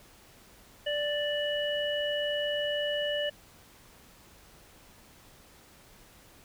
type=harmonic tone; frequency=587.3 Hz; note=D5; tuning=in tune; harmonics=1 / 3 / 5; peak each=-30 / -36 / -33 dBFS; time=0.86-3.3 s; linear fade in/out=10 ms; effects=pink hiss -56 dBFS RMS until 6.44 s

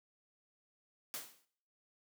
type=noise with exponential decay; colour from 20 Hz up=white; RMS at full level=-39 dBFS; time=1.14-1.45 s; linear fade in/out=0 ms; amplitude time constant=66 ms; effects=noise-tail reverb RT60 0.6 s tail -19 dB re dry + high-pass 150 Hz 12 dB/octave

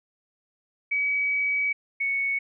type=tone pair in turn; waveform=sine; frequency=2274 / 2218 Hz; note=C#7 / C#7; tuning=+44 / 0 cents; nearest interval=unison; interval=44 cents; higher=first; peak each=-22 / -23 dBFS; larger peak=first; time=0.91-1.73 / 2-2.39 s; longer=first; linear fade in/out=10 ms; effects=none

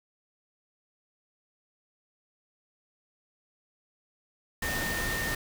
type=tone in noise; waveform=sine; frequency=1825 Hz; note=A#6; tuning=37 cents flat; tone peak=-32 dBFS; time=4.62-5.35 s; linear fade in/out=5 ms; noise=pink; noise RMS=-33 dBFS; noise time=4.62-5.35 s; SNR=-2 dB; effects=none

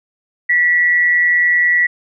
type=tone with amplitude modulation; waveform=sine; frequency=1944 Hz; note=B6; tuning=28 cents flat; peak=-8 dBFS; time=0.49-1.87 s; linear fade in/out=10 ms; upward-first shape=sine; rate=170 Hz; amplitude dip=45%; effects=none

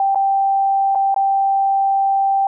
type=tone with dropouts; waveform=sine; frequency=784 Hz; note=G5; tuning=in tune; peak=-13 dBFS; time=0-2.47 s; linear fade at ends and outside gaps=2 ms; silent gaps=0.148-0.156 / 0.95-0.955 / 1.144-1.162 s; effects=none

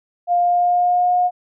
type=tone with pitch glide; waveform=sine; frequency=703 to 718.6 Hz; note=F5 to F5; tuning=+11 to +49 cents; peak=-13 dBFS; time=0.27-1.31 s; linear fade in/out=50 ms; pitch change=+38 cents; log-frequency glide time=0.38-1.14 s; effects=none

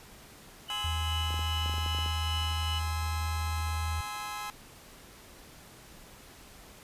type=tone with tremolo; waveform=sine; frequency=2969 Hz; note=F#7; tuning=5 cents sharp; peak=-33 dBFS; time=0.68-2.8 s; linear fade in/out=20 ms; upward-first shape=sine; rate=2.5 Hz; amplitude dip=40%
type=chord; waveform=sawtooth; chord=Ab augmented; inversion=none; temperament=just; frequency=830.6 / 1038.3 / 1297.8 Hz; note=Ab5 / C6 / E6; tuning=0 / -14 / -27 cents; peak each=-36 / -37 / -37 dBFS; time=0.7-4.5 s; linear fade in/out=0 ms
type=tone; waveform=sine; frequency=80.8 Hz; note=E2; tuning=34 cents flat; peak=-30 dBFS; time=0.84-4.01 s; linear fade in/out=5 ms
type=clicks; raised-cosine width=2 ms; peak=-30 dBFS; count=11; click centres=1.306 / 1.342 / 1.393 / 1.66 / 1.696 / 1.74 / 1.782 / 1.862 / 1.948 / 1.987 / 2.061 s
effects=pink hiss -52 dBFS RMS until 6.83 s + resampled to 32000 Hz

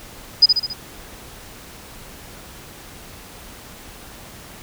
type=tone with echo; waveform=sine; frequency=4978 Hz; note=D#8; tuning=in tune; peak=-5 dBFS; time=0.42-0.46 s; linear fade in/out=10 ms; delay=69 ms; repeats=4; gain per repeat=-5 dB; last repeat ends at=0.736 s; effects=pink hiss -40 dBFS RMS until 4.62 s

